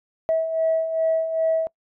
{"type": "beating tone pair", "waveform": "sine", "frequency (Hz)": [645, 647.5], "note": ["E5", "E5"], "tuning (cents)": [-38, -31], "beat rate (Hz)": 2.5, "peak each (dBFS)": [-26, -19], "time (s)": [0.29, 1.67], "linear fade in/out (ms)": 0, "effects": ["noise-tail reverb RT60 0.1 s tail -24 dB re dry", "tanh soft clip ceiling -13 dBFS"]}